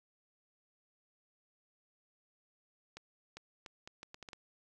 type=accelerating click train; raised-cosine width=0.2 ms; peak=-30 dBFS; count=9; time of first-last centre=2.97-4.332 s; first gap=400 ms; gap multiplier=0.73; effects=none